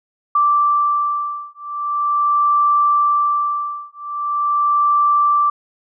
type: beating tone pair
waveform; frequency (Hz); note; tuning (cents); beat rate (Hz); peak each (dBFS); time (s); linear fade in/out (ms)
sine; 1171 / 1171.42; D6 / D6; -5 / -5; 0.42; -17; 0.35-5.5; 5
effects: none